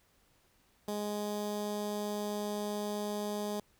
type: tone with notch filter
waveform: 15% pulse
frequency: 207.7 Hz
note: G#3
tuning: in tune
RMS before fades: -36 dBFS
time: 0.88-3.6 s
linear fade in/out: 2 ms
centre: 2100 Hz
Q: 1.3
effects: pink hiss -69 dBFS RMS until 3.79 s